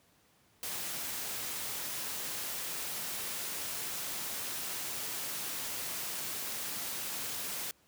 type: noise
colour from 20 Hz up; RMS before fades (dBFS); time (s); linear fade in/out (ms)
white; -38; 0.63-7.71; 0
effects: pink hiss -67 dBFS RMS until 7.87 s + high-pass 80 Hz 12 dB/octave